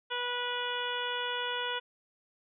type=harmonic tone; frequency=489 Hz; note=B4; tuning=17 cents flat; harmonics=1 / 2 / 3 / 4 / 5 / 6 / 7; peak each=-39 / -37 / -37 / -44 / -44 / -38 / -40 dBFS; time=0.1-1.8 s; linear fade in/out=20 ms; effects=none